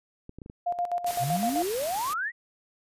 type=clicks; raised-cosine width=3 ms; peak=-29 dBFS; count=5; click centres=0.294 / 0.386 / 0.418 / 0.461 / 0.499 s
type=tone with tremolo; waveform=sine; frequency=703 Hz; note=F5; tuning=11 cents sharp; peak=-24 dBFS; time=0.66-1.63 s; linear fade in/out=10 ms; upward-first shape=square; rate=7.8 Hz; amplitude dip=70%
type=noise; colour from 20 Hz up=white; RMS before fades=-36 dBFS; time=1.06-2.14 s; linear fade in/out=10 ms
type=exponential sweep; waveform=sine; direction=up; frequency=117.3 to 1993 Hz; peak=-27 dBFS; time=1.19-2.32 s; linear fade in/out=50 ms
effects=resampled to 32000 Hz